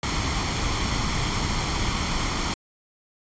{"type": "noise with comb filter", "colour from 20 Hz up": "pink", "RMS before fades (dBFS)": -25, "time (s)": [0.03, 2.54], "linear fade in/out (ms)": 2, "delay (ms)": 0.92, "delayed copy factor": 0.5, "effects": ["resampled to 16000 Hz"]}